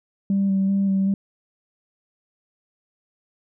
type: tone with vibrato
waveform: sine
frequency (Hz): 195.1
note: G3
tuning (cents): -8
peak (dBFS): -16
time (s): 0.3-1.14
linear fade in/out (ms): 2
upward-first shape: square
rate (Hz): 2.6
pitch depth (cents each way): 16
effects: tanh soft clip ceiling -14 dBFS